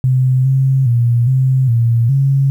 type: tone with pitch steps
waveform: sine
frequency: 129 / 133.5 / 119 / 131 / 116.6 / 136.9 Hz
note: C3 / C3 / A#2 / C3 / A#2 / C#3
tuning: -24 / +35 / +36 / +2 / +1 / -21 cents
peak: -9 dBFS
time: 0.04-2.5 s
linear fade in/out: 0 ms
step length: 410 ms
effects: 8-bit